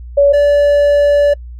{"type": "tone pair in turn", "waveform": ["sine", "triangle"], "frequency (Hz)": [567, 577.9], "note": ["C#5", "D5"], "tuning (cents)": [39, -28], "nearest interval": "unison", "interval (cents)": 33, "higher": "second", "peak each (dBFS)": -5, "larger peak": "neither", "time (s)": [[0.17, 0.33], [0.33, 1.34]], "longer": "second", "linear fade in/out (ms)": 10, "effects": ["noise-tail reverb RT60 0.1 s tail -26 dB re dry", "added 60 Hz sine -27 dBFS peak until 1.59 s"]}